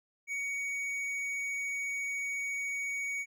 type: tone with hard clipping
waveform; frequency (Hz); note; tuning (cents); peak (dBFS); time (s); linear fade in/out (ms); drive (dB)
triangle; 2243; C#7; +20; -34; 0.27-3.26; 50; 10
effects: none